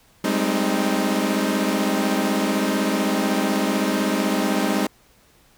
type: chord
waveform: sawtooth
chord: Ab major seventh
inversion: third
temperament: equal with one note detuned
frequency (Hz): 196 / 211.9 / 261.6 / 311.1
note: G3 / Ab3 / C4 / Eb4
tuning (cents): 0 / +35 / 0 / 0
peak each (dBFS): -21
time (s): 0.24-4.87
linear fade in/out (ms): 5
effects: pink hiss -56 dBFS RMS until 5.57 s